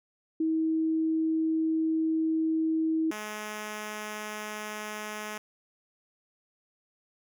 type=tone pair in turn; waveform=sine / 5% pulse; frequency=320 / 212.4 Hz; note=D#4 / G#3; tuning=+49 / +39 cents; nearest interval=perfect fifth; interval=710 cents; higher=first; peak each=-24 dBFS; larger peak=neither; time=0.4-3.11 / 3.11-5.38 s; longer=first; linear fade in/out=5 ms; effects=none